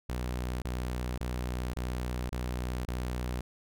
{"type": "tone bursts", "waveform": "sawtooth", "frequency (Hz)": 61.74, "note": "B1", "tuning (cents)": 0, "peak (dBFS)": -28, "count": 6, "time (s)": [0.09, 3.41], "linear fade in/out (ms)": 5, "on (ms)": 530, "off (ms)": 28, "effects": []}